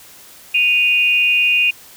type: tone pair together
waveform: sine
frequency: 2480 / 2793 Hz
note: D#7 / F7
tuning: -6 / -1 cents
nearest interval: major second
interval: 205 cents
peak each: -13 / -16 dBFS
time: 0.54-1.71 s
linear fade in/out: 10 ms
effects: white hiss -42 dBFS RMS until 1.96 s